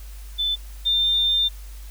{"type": "tone pair in turn", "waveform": "sine", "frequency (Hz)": [3520, 3602], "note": ["A7", "A7"], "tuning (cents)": [0, 40], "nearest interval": "unison", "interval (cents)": 40, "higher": "second", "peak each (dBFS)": [-20, -17], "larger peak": "second", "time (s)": [[0.38, 0.56], [0.85, 1.49]], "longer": "second", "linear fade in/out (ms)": 20, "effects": ["added 50 Hz sine -35 dBFS peak until 1.9 s", "white hiss -49 dBFS RMS until 1.9 s"]}